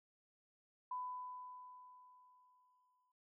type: tone with exponential decay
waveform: sine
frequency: 1000 Hz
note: B5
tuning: 21 cents sharp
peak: -39 dBFS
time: 0.91-3.12 s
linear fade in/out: 5 ms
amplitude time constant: 480 ms
effects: none